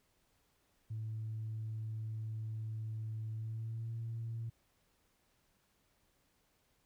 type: tone with pitch glide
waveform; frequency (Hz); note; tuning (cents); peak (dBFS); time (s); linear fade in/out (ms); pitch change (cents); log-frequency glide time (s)
sine; 110 to 114.41; A2 to A#2; 0 to -32; -37; 0.9-4.5; 10; +68; 3.32-3.91
effects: tanh soft clip ceiling -34 dBFS + pink hiss -75 dBFS RMS until 6.85 s